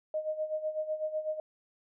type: tone with tremolo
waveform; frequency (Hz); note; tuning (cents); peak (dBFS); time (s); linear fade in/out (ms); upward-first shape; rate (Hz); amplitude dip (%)
sine; 620; D#5; -6; -28; 0.14-1.4; 2; sine; 8; 75
effects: none